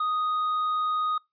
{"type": "tone with hard clipping", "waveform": "sine", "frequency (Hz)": 1244.5, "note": "D#6", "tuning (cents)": 0, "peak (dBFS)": -25, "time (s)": [0, 1.18], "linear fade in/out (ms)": 5, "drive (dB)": 3, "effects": ["noise-tail reverb RT60 0.2 s tail -24 dB re dry", "resampled to 11025 Hz"]}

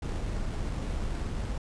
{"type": "noise with sample-and-hold", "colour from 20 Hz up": "brown", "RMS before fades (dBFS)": -32, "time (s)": [0.02, 1.58], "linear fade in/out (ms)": 5, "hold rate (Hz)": 6300, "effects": ["resampled to 22050 Hz"]}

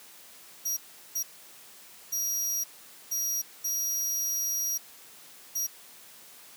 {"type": "tone bursts at uneven times", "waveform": "sawtooth", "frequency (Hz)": 5740, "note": "F8", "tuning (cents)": 47, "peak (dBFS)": -25, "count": 6, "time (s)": [[0.65, 0.77], [1.15, 1.23], [2.12, 2.64], [3.11, 3.42], [3.64, 4.78], [5.55, 5.67]], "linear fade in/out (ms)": 10, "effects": ["white hiss -51 dBFS RMS until 6.56 s", "high-pass 150 Hz 12 dB/octave"]}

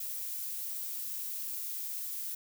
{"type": "noise", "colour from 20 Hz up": "violet", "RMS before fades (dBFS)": -38, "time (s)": [0, 2.35], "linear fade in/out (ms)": 5, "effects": []}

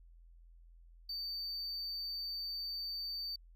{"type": "tone", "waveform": "triangle", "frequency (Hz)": 4589, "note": "D8", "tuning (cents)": -41, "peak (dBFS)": -37, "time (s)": [1.09, 3.36], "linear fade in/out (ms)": 5, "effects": ["added 42 Hz sine -56 dBFS peak until 3.55 s"]}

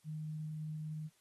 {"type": "tone", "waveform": "sine", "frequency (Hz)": 154.7, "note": "D#3", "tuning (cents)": -10, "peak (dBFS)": -39, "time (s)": [0.04, 1.1], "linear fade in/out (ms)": 50, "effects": ["white hiss -72 dBFS RMS until 1.2 s", "AAC 32 kbps"]}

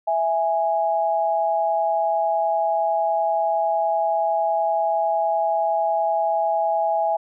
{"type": "tone pair together", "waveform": "sine", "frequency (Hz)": [659.3, 828.6], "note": ["E5", "G#5"], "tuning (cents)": [0, -4], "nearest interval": "major third", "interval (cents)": 396, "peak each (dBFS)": [-21, -21], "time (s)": [0.07, 7.17], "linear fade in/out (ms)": 10, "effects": []}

